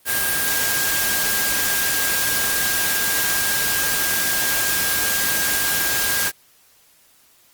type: tone in noise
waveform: sine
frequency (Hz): 1614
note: G#6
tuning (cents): -50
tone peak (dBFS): -25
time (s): 0.05-6.32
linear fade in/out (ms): 50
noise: white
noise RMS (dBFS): -21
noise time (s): 0.05-6.32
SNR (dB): -7
effects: white hiss -55 dBFS RMS until 7.53 s + Opus 32 kbps